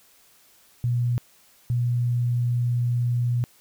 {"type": "tone pair in turn", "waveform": "sine", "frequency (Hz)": [121.1, 121.1], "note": ["B2", "B2"], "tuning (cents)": [-34, -34], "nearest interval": "unison", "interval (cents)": 0, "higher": "neither", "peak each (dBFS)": -20, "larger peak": "neither", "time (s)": [[0.84, 1.18], [1.7, 3.44]], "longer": "second", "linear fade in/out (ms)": 0, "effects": ["white hiss -57 dBFS RMS until 3.6 s"]}